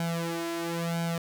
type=tone with flanger; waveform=sawtooth; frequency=168 Hz; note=E3; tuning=33 cents sharp; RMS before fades=-31 dBFS; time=0-1.18 s; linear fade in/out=2 ms; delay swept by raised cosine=1.3 to 2.9 ms; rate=0.99 Hz; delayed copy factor=+1; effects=none